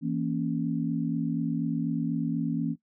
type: chord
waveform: sine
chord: A# diminished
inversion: second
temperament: equal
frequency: 164.81 / 233.1 / 277.2 Hz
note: E3 / A#3 / C#4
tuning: 0 / 0 / 0 cents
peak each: -30 dBFS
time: 0.01-2.76 s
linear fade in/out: 50 ms
effects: noise-tail reverb RT60 0.1 s tail -18 dB re dry